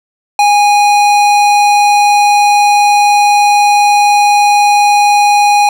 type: tone with hard clipping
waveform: sine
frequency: 823 Hz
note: G#5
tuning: 16 cents flat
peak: -7 dBFS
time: 0.39-5.69 s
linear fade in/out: 2 ms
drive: 17 dB
effects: none